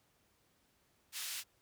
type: band-pass noise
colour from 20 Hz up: pink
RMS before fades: -42 dBFS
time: 1.12-1.44 s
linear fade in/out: 50 ms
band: 2600 to 16000 Hz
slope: 12 dB/octave
effects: pink hiss -73 dBFS RMS until 1.61 s + high-pass 60 Hz 12 dB/octave